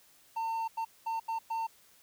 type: tone bursts at uneven times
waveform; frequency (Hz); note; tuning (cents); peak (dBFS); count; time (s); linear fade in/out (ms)
triangle; 904; A5; +47; -29; 5; 0.36-0.68 / 0.77-0.85 / 1.06-1.2 / 1.28-1.39 / 1.5-1.67; 10
effects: white hiss -62 dBFS RMS until 2.02 s